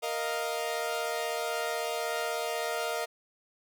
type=chord; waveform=sawtooth; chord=Bb suspended fourth; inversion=none; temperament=equal; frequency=466.2 / 622.3 / 698.5 Hz; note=Bb4 / Eb5 / F5; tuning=0 / 0 / 0 cents; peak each=-31 / -31 / -31 dBFS; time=0.02-3.06 s; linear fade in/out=20 ms; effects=none